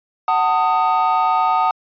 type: chord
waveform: triangle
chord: D# diminished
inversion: first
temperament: just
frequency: 746.7 / 896 / 1244.5 Hz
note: F#5 / A5 / D#6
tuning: +16 / +31 / 0 cents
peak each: -16 dBFS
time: 0.28-1.71 s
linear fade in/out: 2 ms
effects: tanh soft clip ceiling -5 dBFS + resampled to 11025 Hz